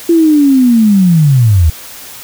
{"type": "linear sweep", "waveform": "sine", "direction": "down", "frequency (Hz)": [342.1, 73.7], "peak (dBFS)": -4, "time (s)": [0.09, 1.7], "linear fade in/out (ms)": 5, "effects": ["white hiss -30 dBFS RMS until 2.23 s"]}